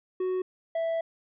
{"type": "tone pair in turn", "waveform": "triangle", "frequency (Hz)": [370, 659.3], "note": ["F#4", "E5"], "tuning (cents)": [0, 0], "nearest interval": "minor seventh", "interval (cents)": 1000, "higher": "second", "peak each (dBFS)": -24, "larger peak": "neither", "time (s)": [[0.2, 0.42], [0.75, 1.01]], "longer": "second", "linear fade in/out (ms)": 5, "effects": ["resampled to 8000 Hz"]}